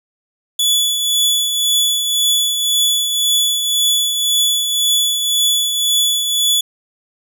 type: tone with tremolo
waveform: sawtooth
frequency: 3432 Hz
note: A7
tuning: 44 cents flat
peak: -8 dBFS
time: 0.59-6.61 s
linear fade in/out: 5 ms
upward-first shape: triangle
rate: 1.9 Hz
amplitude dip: 50%
effects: none